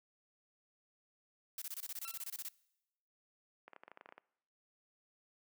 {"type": "noise bursts", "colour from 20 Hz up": "blue", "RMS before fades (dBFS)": -43, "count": 15, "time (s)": [1.58, 2.486], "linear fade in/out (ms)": 2, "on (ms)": 38, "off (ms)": 24}
{"type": "tone with exponential decay", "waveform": "20% pulse", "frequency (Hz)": 1349, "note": "E6", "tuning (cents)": 40, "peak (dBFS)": -40, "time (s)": [2.05, 2.3], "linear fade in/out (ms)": 0, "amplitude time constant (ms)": 54}
{"type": "clicks", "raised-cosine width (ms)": 0.5, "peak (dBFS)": -36, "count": 12, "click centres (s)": [3.68, 3.733, 3.763, 3.835, 3.88, 3.916, 3.974, 4.011, 4.059, 4.09, 4.124, 4.18]}
{"effects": ["noise-tail reverb RT60 0.9 s tail -23 dB re dry", "high-pass 400 Hz 12 dB/octave"]}